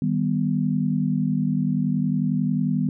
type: chord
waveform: sine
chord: Eb augmented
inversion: none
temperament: equal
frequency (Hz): 155.56 / 196 / 246.9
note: Eb3 / G3 / B3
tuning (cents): 0 / 0 / 0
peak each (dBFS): -24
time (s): 0.02-2.89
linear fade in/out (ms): 2
effects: none